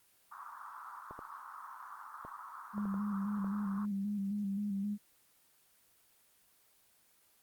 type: band-pass noise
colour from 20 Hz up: white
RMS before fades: -48 dBFS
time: 0.31-3.86 s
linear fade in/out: 10 ms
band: 980 to 1300 Hz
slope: 48 dB/octave
type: clicks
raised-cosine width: 1 ms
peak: -31 dBFS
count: 7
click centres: 1.11 / 1.191 / 2.25 / 2.78 / 2.855 / 2.942 / 3.445 s
type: tone with vibrato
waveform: sine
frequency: 201.5 Hz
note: G3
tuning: 48 cents sharp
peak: -33 dBFS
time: 2.73-4.98 s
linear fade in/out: 50 ms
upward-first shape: square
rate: 3.8 Hz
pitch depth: 42 cents each way
effects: white hiss -68 dBFS RMS until 7.42 s + Opus 24 kbps